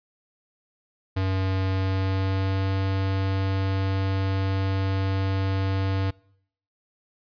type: tone with pitch glide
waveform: square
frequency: 95.1 to 96.37 Hz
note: F#2 to G2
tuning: +48 to -29 cents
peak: -23 dBFS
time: 1.16-6.11 s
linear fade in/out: 10 ms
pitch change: +23 cents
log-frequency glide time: 1.7-2.67 s
effects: noise-tail reverb RT60 0.7 s tail -25 dB re dry + resampled to 11025 Hz